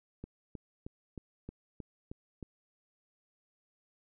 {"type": "click train", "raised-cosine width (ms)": 3, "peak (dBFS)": -29, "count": 8, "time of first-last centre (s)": [0.24, 2.428], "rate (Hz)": 3.2, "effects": []}